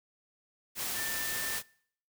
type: tone in noise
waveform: sine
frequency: 1784 Hz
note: A6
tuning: 23 cents sharp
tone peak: -37 dBFS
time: 0.94-1.61 s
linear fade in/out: 50 ms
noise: white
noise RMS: -35 dBFS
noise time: 0.75-1.63 s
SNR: -5 dB
effects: noise-tail reverb RT60 0.6 s tail -24 dB re dry